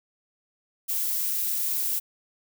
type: noise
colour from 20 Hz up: violet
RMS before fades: -27 dBFS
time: 0.88-2 s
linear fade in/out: 20 ms
effects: none